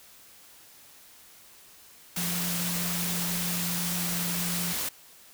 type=tone in noise; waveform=sine; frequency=174.6 Hz; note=F3; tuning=in tune; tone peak=-32 dBFS; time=2.17-4.73 s; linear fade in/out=5 ms; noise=white; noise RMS=-31 dBFS; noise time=2.16-4.89 s; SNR=-4 dB; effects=white hiss -53 dBFS RMS until 5.33 s